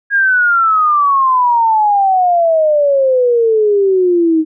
sine exponential sweep, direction down, 1644 to 311.1 Hz, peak -8 dBFS, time 0.1-4.45 s, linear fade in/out 50 ms, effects none

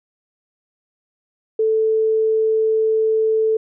sine tone, 440 Hz, A4, in tune, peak -14 dBFS, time 1.59-3.57 s, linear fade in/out 5 ms, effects none

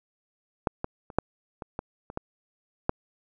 clicks, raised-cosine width 1 ms, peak -9 / -15 / -28 / -7 / -22 / -17 / -25 / -16 / -8 dBFS, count 9, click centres 0.672 / 0.844 / 1.102 / 1.186 / 1.622 / 1.791 / 2.101 / 2.174 / 2.894 s, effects none

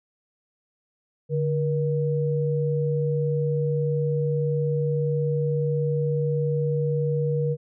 sine tone pair together, 146.4 / 477.3 Hz, D3 / A#4, -5 / +41 cents, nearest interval octave + minor sixth, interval 2046 cents, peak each -23 / -25 dBFS, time 1.29-7.57 s, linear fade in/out 50 ms, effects none

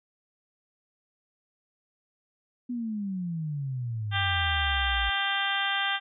sine exponential sweep, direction down, 250 to 55.4 Hz, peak -29 dBFS, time 2.69-5.1 s, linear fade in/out 10 ms
harmonic tone, 395.6 Hz, G4, 16 cents sharp, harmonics 2 / 3 / 4 / 5 / 6 / 7 / 8 / 9, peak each -33 / -35 / -30 / -34 / -41 / -36 / -32 / -35 dBFS, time 4.11-6 s, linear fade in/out 50 ms
effects none

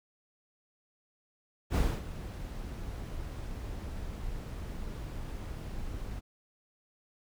brown noise with ADSR envelope, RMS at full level -24 dBFS, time 1.7-6.21 s, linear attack 58 ms, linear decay 250 ms, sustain -15 dB, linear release 27 ms, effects none

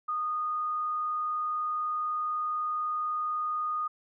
sine tone, 1232 Hz, D#6, 17 cents flat, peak -28 dBFS, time 0.08-3.88 s, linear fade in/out 10 ms, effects none

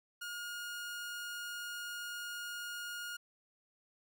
sawtooth tone, 1429 Hz, F6, 39 cents sharp, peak -37 dBFS, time 0.21-3.17 s, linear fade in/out 10 ms, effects none

